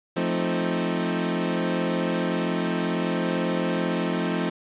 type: chord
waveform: 25% pulse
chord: F dominant seventh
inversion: none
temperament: equal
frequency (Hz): 174.61 / 220 / 261.6 / 311.1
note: F3 / A3 / C4 / Eb4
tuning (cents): 0 / 0 / 0 / 0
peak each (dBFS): -23 / -26 / -26 / -27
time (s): 0.16-4.5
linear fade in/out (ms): 10
effects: resampled to 8000 Hz + 8-bit